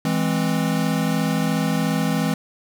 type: chord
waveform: square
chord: E augmented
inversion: none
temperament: equal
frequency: 164.81 / 207.7 / 261.6 Hz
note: E3 / G#3 / B#3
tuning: 0 / 0 / 0 cents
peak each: -23 / -25 / -25 dBFS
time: 0.05-2.34 s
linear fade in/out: 2 ms
effects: none